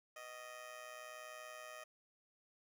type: tone with amplitude modulation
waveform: 15% pulse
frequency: 622.3 Hz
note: D#5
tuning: in tune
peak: -40 dBFS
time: 0.16-1.84 s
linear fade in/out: 5 ms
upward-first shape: sine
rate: 121 Hz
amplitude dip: 65%
effects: none